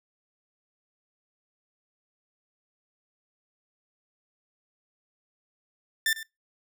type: tone with echo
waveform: sawtooth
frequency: 1782 Hz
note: A6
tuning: 22 cents sharp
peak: -19 dBFS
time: 6.06-6.13 s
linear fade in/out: 2 ms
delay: 100 ms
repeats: 1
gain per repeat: -14 dB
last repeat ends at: 6.23 s
effects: noise-tail reverb RT60 0.2 s tail -22 dB re dry